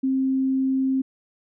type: tone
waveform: sine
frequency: 264.9 Hz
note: C4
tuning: 22 cents sharp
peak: -19 dBFS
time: 0.03-1.02 s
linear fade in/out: 10 ms
effects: none